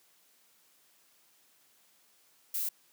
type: noise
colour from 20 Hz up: violet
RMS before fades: -33 dBFS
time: 2.54-2.69 s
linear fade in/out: 5 ms
effects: white hiss -66 dBFS RMS until 2.92 s + high-pass 150 Hz 12 dB/octave